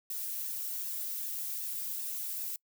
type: noise with flanger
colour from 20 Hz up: violet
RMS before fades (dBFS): -37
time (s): 0.1-2.56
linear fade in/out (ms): 2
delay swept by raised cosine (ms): 1.1 to 2.5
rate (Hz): 2.6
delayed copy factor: +0.5
effects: noise-tail reverb RT60 0.1 s tail -26 dB re dry